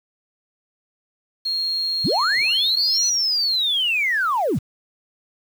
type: tone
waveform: sine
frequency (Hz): 4256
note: C8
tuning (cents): +29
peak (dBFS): -20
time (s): 1.45-3.1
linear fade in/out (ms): 10
type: linear two-way sweep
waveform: sine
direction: up then down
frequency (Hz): 82 to 5980 to 82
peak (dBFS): -17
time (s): 2.04-4.59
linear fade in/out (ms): 10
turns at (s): 3.06
effects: tanh soft clip ceiling -11 dBFS + 7-bit